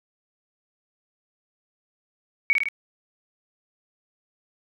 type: tone with echo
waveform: sine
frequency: 2246 Hz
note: C#7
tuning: 22 cents sharp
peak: -15 dBFS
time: 2.5-2.53 s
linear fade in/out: 0 ms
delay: 52 ms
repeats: 3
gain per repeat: -3 dB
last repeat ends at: 2.686 s
effects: none